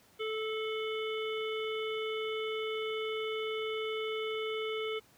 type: harmonic tone with a mistuned harmonic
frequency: 436.9 Hz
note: A4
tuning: 12 cents flat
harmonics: 1 / 3 / 5 / 7 / 8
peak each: -34 / -43 / -42 / -43 / -48 dBFS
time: 0.19-5 s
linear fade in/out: 20 ms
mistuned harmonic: 7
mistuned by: -26 cents
effects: pink hiss -63 dBFS RMS until 5.17 s + high-pass 80 Hz 12 dB/octave